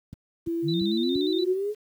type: click train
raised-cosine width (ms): 5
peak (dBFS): -25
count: 4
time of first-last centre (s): 0.13-1.157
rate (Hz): 2.92
type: tone with pitch glide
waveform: sine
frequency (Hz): 334.8 to 371.5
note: E4 to F#4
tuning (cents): +27 to +7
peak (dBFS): -25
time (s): 0.46-1.54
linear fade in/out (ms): 20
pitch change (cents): +180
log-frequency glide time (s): 0.98-1.24
type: linear sweep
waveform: sine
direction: up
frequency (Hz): 137.8 to 430.2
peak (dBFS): -25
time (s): 0.62-1.75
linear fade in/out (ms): 50
type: tone with vibrato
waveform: sine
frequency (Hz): 3800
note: A#7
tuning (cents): +33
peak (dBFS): -32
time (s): 0.68-1.44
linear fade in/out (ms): 5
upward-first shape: square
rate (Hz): 8.5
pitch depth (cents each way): 70
effects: high-pass 80 Hz 12 dB/octave + 9-bit